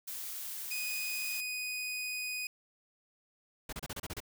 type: noise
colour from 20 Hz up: blue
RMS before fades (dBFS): -41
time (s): 0.07-1.41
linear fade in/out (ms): 10
type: tone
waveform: sawtooth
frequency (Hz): 2489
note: D#7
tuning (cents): 0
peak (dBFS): -32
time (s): 0.71-2.47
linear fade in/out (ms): 2
type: noise bursts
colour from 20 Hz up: pink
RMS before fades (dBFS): -40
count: 8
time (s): 3.69-4.203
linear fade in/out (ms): 5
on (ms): 37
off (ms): 31
effects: none